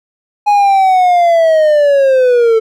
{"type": "linear sweep", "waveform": "triangle", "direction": "down", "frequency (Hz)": [834, 440.1], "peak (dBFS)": -4, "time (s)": [0.46, 2.6], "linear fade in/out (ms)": 20, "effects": []}